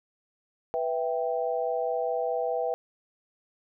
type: chord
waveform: sine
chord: E minor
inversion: second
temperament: equal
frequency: 493.9 / 659.3 / 784 Hz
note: B4 / E5 / G5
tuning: 0 / 0 / 0 cents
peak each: -29 / -30 / -32 dBFS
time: 0.74-2.74 s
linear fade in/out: 0 ms
effects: none